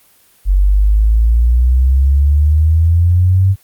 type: exponential sweep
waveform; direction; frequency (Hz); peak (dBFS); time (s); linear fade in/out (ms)
sine; up; 46.25 to 97.8; -7; 0.45-3.56; 50
effects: white hiss -50 dBFS RMS until 3.63 s + Opus 32 kbps